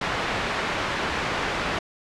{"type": "low-pass noise", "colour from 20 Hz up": "white", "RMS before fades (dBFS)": -27, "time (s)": [0.01, 1.79], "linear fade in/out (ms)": 5, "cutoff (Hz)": 2000, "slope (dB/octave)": 12, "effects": ["low-pass 8000 Hz 12 dB/octave"]}